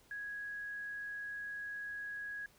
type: tone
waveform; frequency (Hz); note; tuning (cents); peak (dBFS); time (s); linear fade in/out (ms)
sine; 1661.2; G#6; 0; -40; 0.11-2.46; 2
effects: pink hiss -66 dBFS RMS until 2.58 s